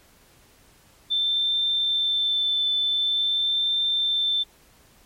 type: tone with vibrato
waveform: sine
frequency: 3550 Hz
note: A7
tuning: 15 cents sharp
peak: -20 dBFS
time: 1.1-4.44 s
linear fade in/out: 20 ms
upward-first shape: triangle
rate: 0.46 Hz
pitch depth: 13 cents each way
effects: pink hiss -56 dBFS RMS until 5.05 s + MP3 64 kbps

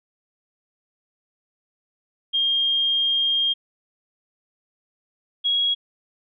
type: tone pair in turn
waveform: sine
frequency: 3219 / 3311 Hz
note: G7 / G#7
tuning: +45 / -6 cents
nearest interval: unison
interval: 49 cents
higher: second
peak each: -18 / -18 dBFS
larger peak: neither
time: 2.33-3.54 / 5.44-5.75 s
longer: first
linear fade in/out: 20 ms
effects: none

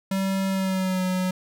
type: tone with pitch glide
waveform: square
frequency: 192.8 to 184.52 Hz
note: G3 to F#3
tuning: -28 to -4 cents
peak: -23 dBFS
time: 0.11-1.31 s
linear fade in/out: 5 ms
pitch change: -76 cents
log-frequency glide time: 0.49-1.03 s
effects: none

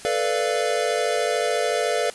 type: chord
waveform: square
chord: B half-diminished seventh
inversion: third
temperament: equal with one note detuned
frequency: 440 / 493.9 / 587.3 / 689.6 Hz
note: A4 / B4 / D5 / F5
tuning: 0 / 0 / 0 / -22 cents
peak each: -27 dBFS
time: 0.05-2.1 s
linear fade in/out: 0 ms
effects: white hiss -42 dBFS RMS until 2.14 s + resampled to 24000 Hz

